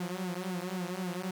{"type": "tone with flanger", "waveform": "sawtooth", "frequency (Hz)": 181.8, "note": "F#3", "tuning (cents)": -30, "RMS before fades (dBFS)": -36, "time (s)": [0, 1.31], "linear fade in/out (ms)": 5, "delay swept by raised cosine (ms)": [1.6, 6.9], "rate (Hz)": 3.8, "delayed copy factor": -0.95, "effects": []}